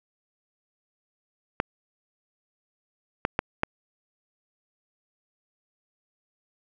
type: clicks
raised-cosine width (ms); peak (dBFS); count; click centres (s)
0.5; -7; 4; 1.601 / 3.251 / 3.391 / 3.634
effects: none